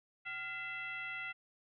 sine tone with frequency modulation, 2035 Hz, C7, 49 cents flat, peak -39 dBFS, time 0.25-1.33 s, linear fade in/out 20 ms, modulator 635 Hz, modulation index 1.2, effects none

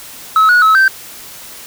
sine tone with pitch steps, 1290 / 1458 / 1292 / 1556 Hz, E6 / F#6 / E6 / G6, -38 / -26 / -35 / -13 cents, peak -3 dBFS, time 0.36-0.88 s, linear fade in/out 2 ms, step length 130 ms, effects tanh soft clip ceiling -5 dBFS + white hiss -33 dBFS RMS until 1.66 s

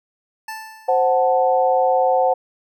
25% pulse tone with exponential decay, 880 Hz, A5, in tune, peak -23 dBFS, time 0.48-1.31 s, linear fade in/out 5 ms, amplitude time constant 180 ms
sine chord, F# diminished, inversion second, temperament equal, 523.3 / 740 / 880 Hz, C5 / F#5 / A5, 0 / 0 / 0 cents, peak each -17 / -17 / -22 dBFS, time 0.88-2.34 s, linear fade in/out 10 ms
effects none

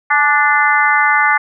harmonic tone with a mistuned harmonic, 293.7 Hz, D4, in tune, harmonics 3 / 4 / 5 / 6 / 7, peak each -16 / -16 / -16 / -16 / -16 dBFS, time 0.1-1.38 s, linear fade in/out 10 ms, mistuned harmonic 3, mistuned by -44 cents, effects none

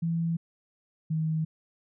sine tone pair in turn, 166.4 / 158.35 Hz, E3 / D#3, +17 / +31 cents, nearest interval minor second, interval 86 cents, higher first, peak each -25 dBFS, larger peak neither, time 0.02-0.37 / 1.1-1.45 s, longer neither, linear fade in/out 10 ms, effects none

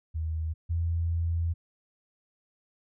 sine tone pair in turn, 79.8 / 83.84 Hz, D#2 / E2, +44 / +30 cents, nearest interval minor second, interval 86 cents, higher second, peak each -28 / -25 dBFS, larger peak second, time 0.14-0.54 / 0.69-1.54 s, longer second, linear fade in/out 20 ms, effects none

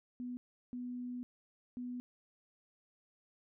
sine tone bursts at uneven times, 246.9 Hz, B3, in tune, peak -39 dBFS, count 3, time 0.2-0.37 / 0.73-1.23 / 1.77-2 s, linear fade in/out 0 ms, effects none

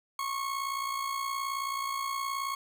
40% pulse tone with amplitude modulation, 1096 Hz, C#6, 20 cents flat, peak -28 dBFS, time 0.19-2.55 s, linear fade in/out 2 ms, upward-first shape sine, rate 58.9 Hz, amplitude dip 55%, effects none

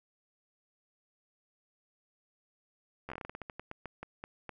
slowing click train, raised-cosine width 0.5 ms, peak -26 dBFS, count 18, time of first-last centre 3.09-4.493 s, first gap 12 ms, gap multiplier 1.21, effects none

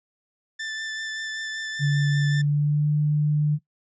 sawtooth tone with vibrato, 1766 Hz, A6, 6 cents sharp, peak -26 dBFS, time 0.59-2.42 s, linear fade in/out 10 ms, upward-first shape sine, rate 5.2 Hz, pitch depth 12 cents each way
sine tone with pitch glide, 143.6 to 149.44 Hz, D3 to D3, -39 to +30 cents, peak -18 dBFS, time 1.79-3.59 s, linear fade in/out 50 ms, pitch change +69 cents, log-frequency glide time 2.2-2.9 s
effects noise-tail reverb RT60 0.1 s tail -18 dB re dry + resampled to 16000 Hz

